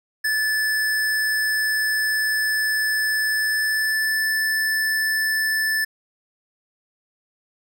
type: tone with pitch glide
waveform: square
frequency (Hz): 1741 to 1754.1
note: A6 to A6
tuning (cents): -19 to -6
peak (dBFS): -20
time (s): 0.24-5.85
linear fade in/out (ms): 10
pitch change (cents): +13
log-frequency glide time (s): 3.27-4.28
effects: none